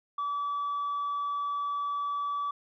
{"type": "tone", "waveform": "sine", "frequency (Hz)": 1150, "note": "D6", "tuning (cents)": -37, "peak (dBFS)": -27, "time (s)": [0.18, 2.51], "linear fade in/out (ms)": 5, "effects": ["tanh soft clip ceiling -27 dBFS"]}